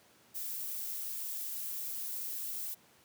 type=noise; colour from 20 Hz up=violet; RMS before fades=-39 dBFS; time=0.34-2.75 s; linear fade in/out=20 ms; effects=pink hiss -63 dBFS RMS until 3.04 s + high-pass 150 Hz 12 dB/octave